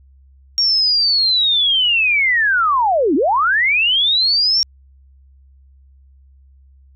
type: linear two-way sweep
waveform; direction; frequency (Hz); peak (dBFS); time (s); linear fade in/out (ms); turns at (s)
sine; down then up; 5588 to 251.8 to 5588; -12; 0.58-4.63; 0; 3.15
effects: added 67 Hz sine -45 dBFS peak until 6.95 s